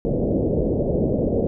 white low-pass noise, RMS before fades -21 dBFS, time 0.05-1.47 s, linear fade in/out 0 ms, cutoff 570 Hz, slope 48 dB/octave, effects none

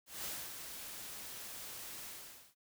white noise with ADSR envelope, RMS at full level -41 dBFS, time 0.06-2.55 s, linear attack 190 ms, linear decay 240 ms, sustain -6 dB, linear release 500 ms, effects none

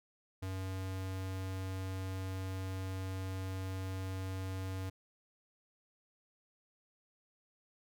square tone, 94.6 Hz, F#2, 39 cents sharp, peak -38 dBFS, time 0.42-4.9 s, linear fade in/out 10 ms, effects none

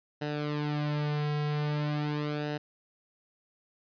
sawtooth tone with flanger, 148.6 Hz, D3, 21 cents sharp, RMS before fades -31 dBFS, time 0.21-2.58 s, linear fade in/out 10 ms, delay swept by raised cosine 0.88 to 3.38 ms, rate 0.43 Hz, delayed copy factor -0.75, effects resampled to 11025 Hz

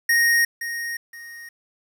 square tone with echo, 1864.7 Hz, A#6, in tune, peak -16 dBFS, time 0.09-0.45 s, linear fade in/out 5 ms, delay 520 ms, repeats 2, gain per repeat -11 dB, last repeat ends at 1.49 s, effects 9-bit

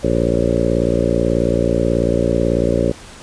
harmonic tone with a mistuned harmonic, 58.27 Hz, A#1, in tune, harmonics 1 / 2 / 3 / 4 / 5 / 6 / 7 / 8 / 9 / 10, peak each -23 / -23 / -23 / -23 / -23 / -23 / -23 / -23 / -23 / -23 dBFS, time 0.03-2.92 s, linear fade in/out 10 ms, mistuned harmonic 10, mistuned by -62 cents, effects pink hiss -38 dBFS RMS until 3.22 s + resampled to 22050 Hz

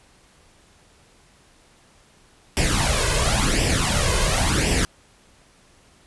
pink noise with flanger, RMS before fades -20 dBFS, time 2.57-4.85 s, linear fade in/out 0 ms, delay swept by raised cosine 0.37 to 1.97 ms, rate 0.94 Hz, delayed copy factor +0.7, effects pink hiss -55 dBFS RMS until 6.06 s + resampled to 24000 Hz

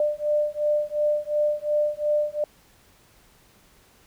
sine beating tone pair, 595 / 597.8 Hz, D5 / D5, +22 / +31 cents, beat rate 2.8 Hz, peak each -24 dBFS, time 0-2.44 s, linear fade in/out 2 ms, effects pink hiss -57 dBFS RMS until 4.06 s

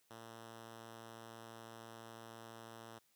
5% pulse tone, 114 Hz, A#2, 38 cents flat, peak -40 dBFS, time 0.1-2.99 s, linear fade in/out 10 ms, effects white hiss -75 dBFS RMS until 3.15 s + high-pass 60 Hz 12 dB/octave

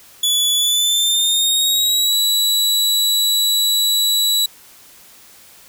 sawtooth tone with pitch glide, 3432 to 3920 Hz, A7 to B7, -44 to -14 cents, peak -11 dBFS, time 0.23-4.46 s, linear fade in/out 5 ms, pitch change +230 cents, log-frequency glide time 0.56-2.16 s, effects white hiss -45 dBFS RMS until 5.68 s

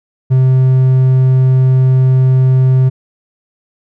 triangle tone, 130 Hz, C3, 11 cents flat, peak -4 dBFS, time 0.3-2.9 s, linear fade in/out 20 ms, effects none

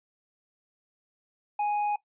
sine tone with tanh clipping, 830 Hz, G#5, 1 cent flat, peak -26 dBFS, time 1.59-1.96 s, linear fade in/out 5 ms, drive 5 dB, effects noise-tail reverb RT60 0.1 s tail -17 dB re dry + resampled to 8000 Hz

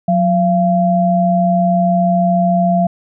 sine tone pair together, 181.43 / 685 Hz, F#3 / F5, -34 / -34 cents, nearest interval octave + major seventh, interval 2300 cents, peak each -13 dBFS, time 0.08-2.87 s, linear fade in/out 5 ms, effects none

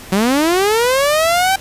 sawtooth linear sweep, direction up, 182.1 to 784 Hz, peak -8 dBFS, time 0.12-1.56 s, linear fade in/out 5 ms, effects pink hiss -35 dBFS RMS until 1.6 s + resampled to 32000 Hz

